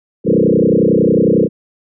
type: tone with frequency modulation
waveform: sine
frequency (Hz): 329.6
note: E4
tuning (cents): 0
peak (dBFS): -8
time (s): 0.24-1.49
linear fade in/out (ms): 50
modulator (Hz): 31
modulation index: 5.6
effects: none